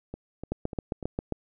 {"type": "two click trains", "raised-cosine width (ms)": 2, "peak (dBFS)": [-15, -23], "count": [7, 4], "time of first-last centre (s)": [[0.52, 1.323], [0.14, 1.028]], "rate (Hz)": [7.47, 3.38], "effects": []}